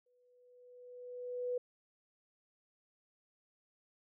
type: tone with exponential growth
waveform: sine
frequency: 493.9 Hz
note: B4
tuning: in tune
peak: -32 dBFS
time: 0.06-1.58 s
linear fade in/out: 5 ms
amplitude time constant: 330 ms
effects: none